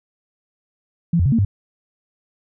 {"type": "tone with pitch steps", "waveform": "sine", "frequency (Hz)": [169.5, 87.2, 137.1, 228.7, 99.4], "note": ["E3", "F2", "C#3", "A#3", "G2"], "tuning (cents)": [49, -2, -19, -33, 25], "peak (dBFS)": -13, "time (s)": [1.13, 1.45], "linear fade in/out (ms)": 5, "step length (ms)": 64, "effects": []}